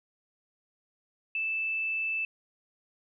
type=tone; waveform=sine; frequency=2637 Hz; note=E7; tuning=in tune; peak=-28 dBFS; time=1.35-2.25 s; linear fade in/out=2 ms; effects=none